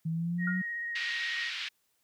sine exponential sweep, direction up, 160 to 187.1 Hz, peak -29 dBFS, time 0.05-0.62 s, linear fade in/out 10 ms
sine tone with vibrato, 1878 Hz, A#6, 12 cents sharp, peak -33 dBFS, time 0.38-1.52 s, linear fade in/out 50 ms, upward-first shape sine, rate 16 Hz, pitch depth 13 cents each way
sine tone with exponential decay, 1423 Hz, F6, 32 cents sharp, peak -29 dBFS, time 0.47-0.66 s, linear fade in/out 5 ms, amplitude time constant 40 ms
pink band-pass noise, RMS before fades -37 dBFS, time 0.95-1.69 s, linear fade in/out 10 ms, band 1900 to 4100 Hz, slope 24 dB/octave
effects white hiss -74 dBFS RMS until 2.03 s

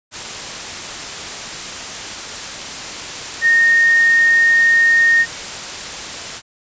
sine tone in noise, 1845 Hz, A#6, 18 cents flat, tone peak -9 dBFS, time 3.41-5.26 s, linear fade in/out 50 ms, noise white, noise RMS -27 dBFS, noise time 0.11-6.42 s, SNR +15 dB, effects resampled to 16000 Hz

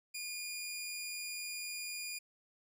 15% pulse tone, 2428 Hz, D#7, 43 cents flat, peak -33 dBFS, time 0.14-2.19 s, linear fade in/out 10 ms, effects none

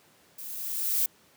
violet noise with level ramp, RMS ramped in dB -41 to -24 dBFS, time 0.38-1.06 s, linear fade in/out 5 ms, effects pink hiss -60 dBFS RMS until 1.36 s + high-pass 150 Hz 12 dB/octave

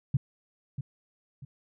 sine tone with echo, 135.7 Hz, C#3, 36 cents flat, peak -20 dBFS, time 0.14-0.17 s, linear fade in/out 5 ms, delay 640 ms, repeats 2, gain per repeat -10 dB, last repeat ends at 1.45 s, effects none

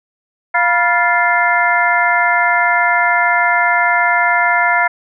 harmonic tone with a mistuned harmonic, 349.2 Hz, F4, in tune, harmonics 2 / 3 / 4 / 5 / 6, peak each -17 / -17 / -17 / -17 / -17 dBFS, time 0.54-4.88 s, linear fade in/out 10 ms, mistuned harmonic 3, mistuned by -130 cents, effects none

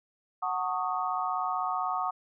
sine chord, D# half-diminished seventh, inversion first, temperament equal with one note detuned, 740 / 902.1 / 1108.7 / 1244.5 Hz, F#5 / A5 / C#6 / D#6, 0 / +43 / 0 / 0 cents, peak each -32 / -36 / -33 / -33 dBFS, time 0.42-2.11 s, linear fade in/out 10 ms, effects none

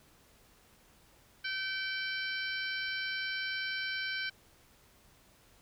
harmonic tone with a mistuned harmonic, 770 Hz, G5, 31 cents flat, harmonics 2 / 3 / 4 / 5 / 6 / 7, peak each -36 / -40 / -42 / -44 / -46 / -47 dBFS, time 1.44-4.3 s, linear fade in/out 10 ms, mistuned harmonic 5, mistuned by +70 cents, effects pink hiss -63 dBFS RMS until 5.61 s

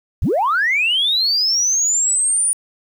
sine linear sweep, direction up, 34.21 to 9580 Hz, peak -13 dBFS, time 0.22-2.53 s, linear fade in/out 0 ms, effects tanh soft clip ceiling -10 dBFS + 8-bit

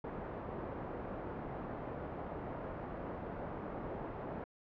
white low-pass noise, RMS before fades -43 dBFS, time 0.04-4.44 s, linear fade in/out 2 ms, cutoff 690 Hz, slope 12 dB/octave, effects low-pass 2000 Hz 12 dB/octave

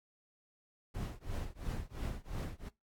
brown noise with tremolo, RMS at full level -36 dBFS, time 0.94-2.69 s, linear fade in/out 10 ms, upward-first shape triangle, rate 2.9 Hz, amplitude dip 100%, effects noise-tail reverb RT60 0.2 s tail -21 dB re dry + AAC 64 kbps

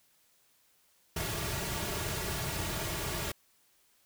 pink noise with comb filter, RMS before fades -35 dBFS, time 1.16-3.32 s, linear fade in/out 5 ms, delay 3.9 ms, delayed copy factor -0.65, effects white hiss -68 dBFS RMS until 4.05 s

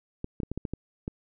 clicks, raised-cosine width 3 ms, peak -19 dBFS, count 8, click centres 0.244 / 0.402 / 0.433 / 0.516 / 0.576 / 0.652 / 0.736 / 1.079 s, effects none

